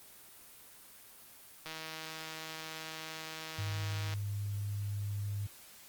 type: click train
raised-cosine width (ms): 0.2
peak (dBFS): -25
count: 395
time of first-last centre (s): 1.66-4.138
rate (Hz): 159
type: tone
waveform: sine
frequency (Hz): 101.8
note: G#2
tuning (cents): -34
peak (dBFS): -34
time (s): 3.58-5.47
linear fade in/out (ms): 10
effects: white hiss -55 dBFS RMS until 5.88 s + Opus 24 kbps